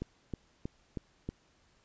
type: click train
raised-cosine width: 3 ms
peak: -23 dBFS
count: 5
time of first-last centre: 0.02-1.29 s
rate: 3.15 Hz
effects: pink hiss -68 dBFS RMS until 1.84 s + resampled to 16000 Hz